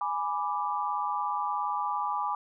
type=chord; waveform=sine; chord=G# diminished; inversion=none; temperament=equal; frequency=830.6 / 987.8 / 1174.7 Hz; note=G#5 / B5 / D6; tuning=0 / 0 / 0 cents; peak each=-32 dBFS; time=0.01-2.35 s; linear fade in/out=2 ms; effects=none